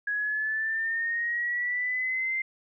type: linear sweep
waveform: sine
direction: up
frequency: 1661.2 to 2093 Hz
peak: -26 dBFS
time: 0.07-2.42 s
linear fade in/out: 5 ms
effects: none